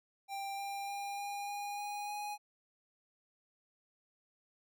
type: tone with pitch steps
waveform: square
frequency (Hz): 790 / 796.4 / 802.9 / 809.4 / 816 / 822.6 / 829.3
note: G5 / G5 / G5 / G#5 / G#5 / G#5 / G#5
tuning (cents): +13 / +27 / +41 / -45 / -31 / -17 / -3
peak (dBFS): -39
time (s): 0.28-2.38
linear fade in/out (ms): 50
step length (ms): 300
effects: none